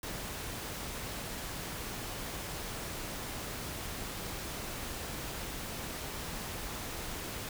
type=noise; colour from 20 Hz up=pink; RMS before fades=-40 dBFS; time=0.03-7.49 s; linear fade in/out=2 ms; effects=none